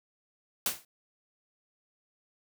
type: noise with exponential decay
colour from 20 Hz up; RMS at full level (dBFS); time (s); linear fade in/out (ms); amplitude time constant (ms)
white; -25; 0.66-0.85; 2; 40
effects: high-pass 80 Hz 12 dB/octave